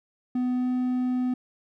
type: tone with pitch glide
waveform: triangle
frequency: 250 to 251.6 Hz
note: B3 to B3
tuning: +21 to +32 cents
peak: -21 dBFS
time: 0.35-1.34 s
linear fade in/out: 5 ms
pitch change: +11 cents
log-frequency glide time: 0.55-0.67 s
effects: none